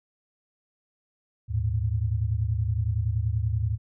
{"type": "tone cluster", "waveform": "sine", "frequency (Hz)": [77.4, 107, 117.6], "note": ["D#2", "A2", "A#2"], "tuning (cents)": [-9, -48, 16], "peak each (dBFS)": [-28, -25, -32], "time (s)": [1.48, 3.78], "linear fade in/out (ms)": 50, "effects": []}